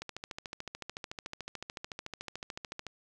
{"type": "click train", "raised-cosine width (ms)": 0.2, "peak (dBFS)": -22, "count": 40, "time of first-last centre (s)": [0.02, 2.867], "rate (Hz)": 13.7, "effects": []}